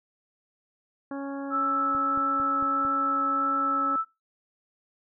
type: harmonic tone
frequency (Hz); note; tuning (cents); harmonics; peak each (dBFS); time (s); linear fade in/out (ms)
277.2; C#4; 0; 1 / 2 / 3 / 4 / 5 / 6; -32 / -38 / -42 / -44 / -46 / -48; 1.11-3.96; 2
type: tone with vibrato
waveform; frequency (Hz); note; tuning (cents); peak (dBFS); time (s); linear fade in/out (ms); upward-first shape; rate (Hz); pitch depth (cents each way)
sine; 1317; E6; -2; -23; 1.5-4.05; 50; triangle; 1.6; 9
type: click train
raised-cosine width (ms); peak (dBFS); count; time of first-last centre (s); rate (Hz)
3; -30; 5; 1.95-2.851; 4.44
effects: noise-tail reverb RT60 0.2 s tail -19 dB re dry